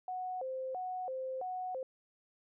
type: tone with vibrato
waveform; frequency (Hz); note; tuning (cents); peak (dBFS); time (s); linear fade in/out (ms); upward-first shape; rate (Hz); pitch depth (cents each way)
sine; 620; D#5; -6; -36; 0.08-1.83; 2; square; 1.5; 300
effects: none

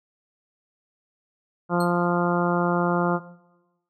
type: harmonic tone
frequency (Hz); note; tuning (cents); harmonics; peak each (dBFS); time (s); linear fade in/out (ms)
174.61; F3; 0; 1 / 2 / 3 / 4 / 5 / 6 / 7 / 8; -23 / -26 / -28 / -29 / -30 / -31 / -31 / -32; 1.69-3.2; 50
type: tone with exponential decay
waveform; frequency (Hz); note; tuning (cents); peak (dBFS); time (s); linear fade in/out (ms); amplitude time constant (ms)
25% pulse; 4235; C8; +20; -27; 1.8-1.92; 5; 26
effects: noise-tail reverb RT60 1.0 s tail -17 dB re dry

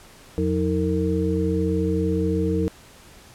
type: tone cluster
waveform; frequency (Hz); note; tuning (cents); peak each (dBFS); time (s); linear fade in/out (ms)
sine; 85.7 / 179.6 / 317.6 / 455.8; F2 / F3 / D#4 / A#4; -32 / +49 / +36 / -39; -25; 0.38-2.68; 0
effects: pink hiss -48 dBFS RMS until 3.34 s + low-pass 12000 Hz 12 dB/octave

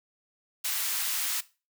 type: high-pass noise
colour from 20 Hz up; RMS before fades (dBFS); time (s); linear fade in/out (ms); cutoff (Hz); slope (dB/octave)
white; -30; 0.64-1.41; 10; 1200; 12
effects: noise-tail reverb RT60 0.3 s tail -18 dB re dry

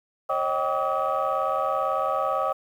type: tone cluster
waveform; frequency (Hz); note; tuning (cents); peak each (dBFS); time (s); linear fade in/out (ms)
sine; 542 / 620 / 776 / 1144 / 1270; C#5 / D#5 / G5 / D6 / D#6; -39 / -6 / -18 / -46 / +35; -28; 0.29-2.53; 10
effects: tanh soft clip ceiling -15 dBFS + 9-bit

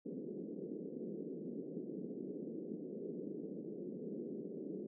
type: band-pass noise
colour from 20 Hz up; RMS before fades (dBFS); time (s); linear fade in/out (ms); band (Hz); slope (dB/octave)
white; -45; 0.05-4.87; 10; 170 to 450; 48
effects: none

